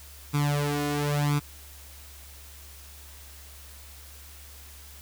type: tone with flanger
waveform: sawtooth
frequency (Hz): 145.7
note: D3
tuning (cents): -13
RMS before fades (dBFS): -26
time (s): 0.33-1.4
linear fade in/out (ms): 20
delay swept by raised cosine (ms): 0.83 to 2.83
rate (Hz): 0.96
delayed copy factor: +0.85
effects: added 70 Hz sine -47 dBFS peak until 5.01 s + white hiss -49 dBFS RMS until 5.01 s